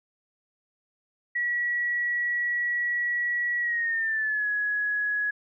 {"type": "tone with pitch glide", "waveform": "sine", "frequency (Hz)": [1929, 1679.3], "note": ["B6", "G#6"], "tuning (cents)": [-41, 19], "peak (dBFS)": -24, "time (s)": [1.35, 5.31], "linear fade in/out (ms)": 10, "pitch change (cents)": -240, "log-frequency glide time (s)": [3.6, 4.48], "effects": []}